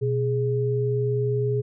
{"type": "tone pair together", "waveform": "sine", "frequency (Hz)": [123.59, 415.7], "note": ["B2", "G#4"], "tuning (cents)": [2, 2], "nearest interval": "octave + major sixth", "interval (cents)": 2100, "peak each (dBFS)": [-23, -24], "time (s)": [0.01, 1.62], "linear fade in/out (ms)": 20, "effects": []}